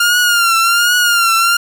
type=tone with vibrato; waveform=sawtooth; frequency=1400 Hz; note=F6; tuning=4 cents sharp; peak=-6 dBFS; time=0-1.57 s; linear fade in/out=5 ms; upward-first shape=triangle; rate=1.3 Hz; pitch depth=80 cents each way; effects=none